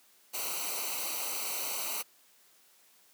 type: noise with comb filter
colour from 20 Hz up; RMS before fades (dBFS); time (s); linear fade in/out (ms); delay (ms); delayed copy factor
white; -35; 0.33-2.03; 20; 0.58; -0.85
effects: white hiss -63 dBFS RMS until 3.13 s + high-pass 200 Hz 12 dB/octave